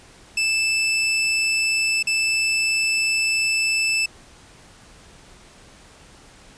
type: tone with dropouts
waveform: sawtooth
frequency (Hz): 2637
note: E7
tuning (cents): 0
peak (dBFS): -15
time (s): 0.37-4.06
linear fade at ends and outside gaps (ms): 5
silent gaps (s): 2.028-2.07
effects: pink hiss -48 dBFS RMS until 6.57 s + resampled to 22050 Hz